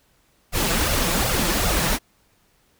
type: noise with flanger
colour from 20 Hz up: pink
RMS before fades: -21 dBFS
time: 0.52-1.99 s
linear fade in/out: 50 ms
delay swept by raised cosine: 1.4 to 6 ms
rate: 2.6 Hz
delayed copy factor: +0.8
effects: pink hiss -62 dBFS RMS until 2.79 s